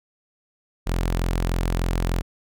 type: tone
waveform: sawtooth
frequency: 43.35 Hz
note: F1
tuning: 12 cents flat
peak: -17 dBFS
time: 0.86-2.22 s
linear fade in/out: 20 ms
effects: none

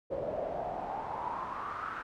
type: noise with band-pass filter sweep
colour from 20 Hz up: brown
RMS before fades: -37 dBFS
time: 0.1-2.03 s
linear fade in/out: 20 ms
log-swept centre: 530 to 1400 Hz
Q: 7
effects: none

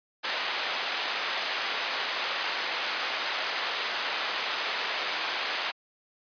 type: band-pass noise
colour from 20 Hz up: white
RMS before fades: -31 dBFS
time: 0.23-5.72 s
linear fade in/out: 20 ms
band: 570 to 3500 Hz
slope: 12 dB/octave
effects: resampled to 11025 Hz

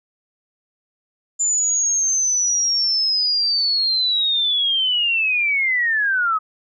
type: linear sweep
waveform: sine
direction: down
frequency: 7130 to 1247 Hz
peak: -16 dBFS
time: 1.39-6.39 s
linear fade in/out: 20 ms
effects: none

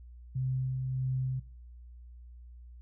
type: tone with tremolo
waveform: sine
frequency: 130 Hz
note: C3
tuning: 11 cents flat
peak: -28 dBFS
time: 0.35-1.4 s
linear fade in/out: 10 ms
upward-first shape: sine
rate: 1.6 Hz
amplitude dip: 30%
effects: noise-tail reverb RT60 0.4 s tail -20 dB re dry + added 60 Hz sine -47 dBFS peak until 2.81 s

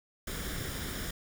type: noise with comb filter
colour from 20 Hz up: pink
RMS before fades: -37 dBFS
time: 0.27-1.11 s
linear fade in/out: 5 ms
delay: 0.57 ms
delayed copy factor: +0.55
effects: none

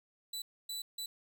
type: tone bursts at uneven times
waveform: sawtooth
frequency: 3970 Hz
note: B7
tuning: 8 cents sharp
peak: -35 dBFS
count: 3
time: 0.33-0.42 / 0.69-0.82 / 0.98-1.06 s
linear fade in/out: 5 ms
effects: none

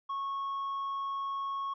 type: tone with tanh clipping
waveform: triangle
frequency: 1100 Hz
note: C#6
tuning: 14 cents flat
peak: -33 dBFS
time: 0.09-1.74 s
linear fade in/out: 10 ms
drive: 7 dB
effects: none

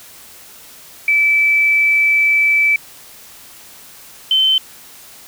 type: tone pair in turn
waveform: sine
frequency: 2313 / 3078 Hz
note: D7 / G7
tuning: -27 / -32 cents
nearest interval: perfect fourth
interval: 495 cents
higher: second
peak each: -10 dBFS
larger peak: neither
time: 1.08-2.76 / 4.31-4.58 s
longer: first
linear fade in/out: 2 ms
effects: white hiss -40 dBFS RMS until 5.27 s

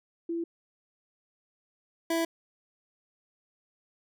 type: tone pair in turn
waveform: sine / 25% pulse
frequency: 336.1 / 330.9 Hz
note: E4 / E4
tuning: +34 / +7 cents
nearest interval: unison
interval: 27 cents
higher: first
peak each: -29 / -22 dBFS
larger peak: second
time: 0.29-0.44 / 2.1-2.25 s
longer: neither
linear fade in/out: 5 ms
effects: none

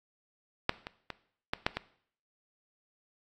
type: clicks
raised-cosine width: 0.3 ms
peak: -8 / -22 / -21 / -13 / -9 / -16 dBFS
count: 6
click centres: 0.694 / 0.869 / 1.103 / 1.535 / 1.665 / 1.77 s
effects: noise-tail reverb RT60 0.6 s tail -18 dB re dry + AAC 48 kbps

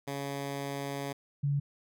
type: tone pair in turn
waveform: 10% pulse / sine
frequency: 140 / 142.2 Hz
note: C#3 / C#3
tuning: +18 / +45 cents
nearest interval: unison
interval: 27 cents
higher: second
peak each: -26 dBFS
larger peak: neither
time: 0.07-1.13 / 1.43-1.6 s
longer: first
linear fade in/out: 10 ms
effects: none

